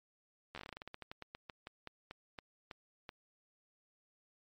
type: slowing click train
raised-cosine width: 0.3 ms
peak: -29 dBFS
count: 24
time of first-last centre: 0.55-3.092 s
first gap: 12 ms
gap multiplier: 1.17
effects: MP3 64 kbps